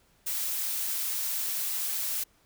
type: noise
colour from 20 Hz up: blue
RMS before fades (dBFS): -31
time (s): 0.26-2.24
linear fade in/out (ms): 10
effects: pink hiss -65 dBFS RMS until 2.45 s